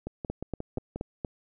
two click trains, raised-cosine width 2 ms, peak -18 / -21 dBFS, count 5 / 6, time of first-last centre 0.3-1.248 / 0.07-0.96 s, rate 4.22 / 5.62 Hz, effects none

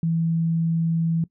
sine tone, 164.81 Hz, E3, in tune, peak -19 dBFS, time 0.03-1.24 s, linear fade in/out 2 ms, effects noise-tail reverb RT60 0.1 s tail -19 dB re dry

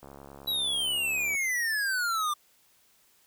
click train, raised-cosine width 1 ms, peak -32 dBFS, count 93, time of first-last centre 0.03-1.35 s, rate 69.7 Hz
square exponential sweep, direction down, 3951 to 1177 Hz, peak -27 dBFS, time 0.47-2.34 s, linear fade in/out 10 ms
effects white hiss -64 dBFS RMS until 3.26 s

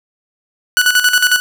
sawtooth tone with tremolo, 1480 Hz, F#6, in tune, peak -4 dBFS, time 0.77-1.4 s, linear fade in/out 0 ms, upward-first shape square, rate 11 Hz, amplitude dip 65%, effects none

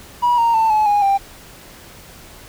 triangle tone with pitch steps, 967 / 928.7 / 891.9 / 856.5 / 822.6 / 790 Hz, B5 / A#5 / A5 / A5 / G#5 / G5, -37 / -7 / +23 / -47 / -17 / +13 cents, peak -9 dBFS, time 0.22-1.18 s, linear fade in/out 20 ms, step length 160 ms, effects tanh soft clip ceiling -8 dBFS + pink hiss -41 dBFS RMS until 2.48 s

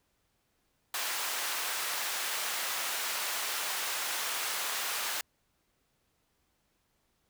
pink high-pass noise, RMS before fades -34 dBFS, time 0.94-5.21 s, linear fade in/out 2 ms, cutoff 980 Hz, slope 12 dB/octave, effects pink hiss -75 dBFS RMS until 7.29 s

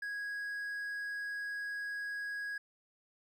triangle tone, 1655 Hz, G#6, 6 cents flat, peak -35 dBFS, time 0.02-2.58 s, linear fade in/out 5 ms, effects none

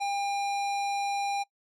square tone with low-pass filter, 802 Hz, G5, 39 cents sharp, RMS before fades -30 dBFS, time 0-1.44 s, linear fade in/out 20 ms, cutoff 7200 Hz, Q 0.71, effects noise-tail reverb RT60 0.1 s tail -23 dB re dry

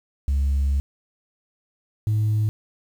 sine tone pair in turn, 69.3 / 107.3 Hz, C#2 / A2, 0 / -43 cents, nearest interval minor sixth, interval 757 cents, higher second, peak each -16 dBFS, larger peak neither, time 0.28-0.8 / 2.07-2.49 s, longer first, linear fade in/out 0 ms, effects tanh soft clip ceiling -16 dBFS + 8-bit

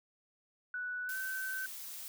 sine tone with pitch glide, 1480 to 1534.8 Hz, F#6 to G6, 0 to -37 cents, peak -36 dBFS, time 0.74-1.66 s, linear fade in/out 2 ms, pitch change +63 cents, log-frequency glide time 1.05-1.16 s
blue noise, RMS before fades -45 dBFS, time 1.09-2.08 s, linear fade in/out 0 ms
effects none

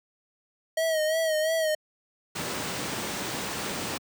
square tone with vibrato, 634 Hz, D#5, 32 cents sharp, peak -24 dBFS, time 0.77-1.75 s, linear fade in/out 5 ms, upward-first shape sine, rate 2.9 Hz, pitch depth 54 cents each way
pink band-stop noise, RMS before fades -31 dBFS, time 2.35-3.98 s, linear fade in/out 10 ms, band 10000 to 14000 Hz, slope 96 dB/octave
effects high-pass 150 Hz 12 dB/octave

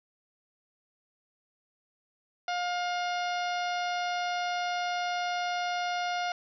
harmonic tone, 710 Hz, F5, 28 cents sharp, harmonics 1 / 2 / 3 / 4 / 5 / 6 / 7 / 8, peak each -30 / -36 / -40 / -42 / -44 / -46 / -47 / -48 dBFS, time 2.48-6.32 s, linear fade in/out 2 ms, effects none

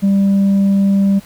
sine tone with tanh clipping, 197.1 Hz, G3, 10 cents sharp, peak -10 dBFS, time 0.02-1.2 s, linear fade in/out 20 ms, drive 2 dB, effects pink hiss -42 dBFS RMS until 1.25 s

